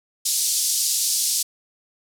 pink band-pass noise, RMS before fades -22 dBFS, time 0.25-1.43 s, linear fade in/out 10 ms, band 4700 to 12000 Hz, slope 24 dB/octave, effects none

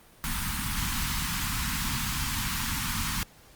pink band-stop noise, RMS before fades -30 dBFS, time 0.24-3.23 s, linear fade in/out 0 ms, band 260 to 910 Hz, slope 48 dB/octave, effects pink hiss -55 dBFS RMS until 3.55 s + Opus 32 kbps

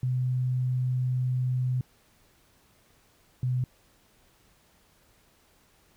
sine tone pair in turn, 126.9 / 126.17 Hz, B2 / B2, +47 / +37 cents, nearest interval unison, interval 10 cents, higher first, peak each -24 dBFS, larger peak neither, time 0.03-1.81 / 3.43-3.64 s, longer first, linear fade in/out 2 ms, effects pink hiss -63 dBFS RMS until 5.96 s

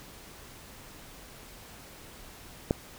click, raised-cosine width 2 ms, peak -10 dBFS, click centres 2.709 s, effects pink hiss -49 dBFS RMS until 2.98 s

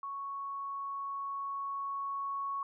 sine tone with level ramp, 1108.7 Hz, C#6, in tune, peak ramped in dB -37 to -33 dBFS, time 0.03-2.63 s, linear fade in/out 2 ms, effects none

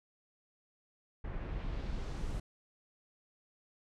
brown noise with low-pass filter sweep, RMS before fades -38 dBFS, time 1.24-2.4 s, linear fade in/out 5 ms, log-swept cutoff 1800 to 9900 Hz, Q 1.1, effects none

